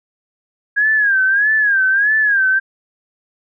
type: tone with vibrato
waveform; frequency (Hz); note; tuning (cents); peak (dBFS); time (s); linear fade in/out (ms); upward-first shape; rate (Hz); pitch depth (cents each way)
sine; 1636; G#6; -26; -11; 0.76-2.6; 20; sine; 1.6; 120
effects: none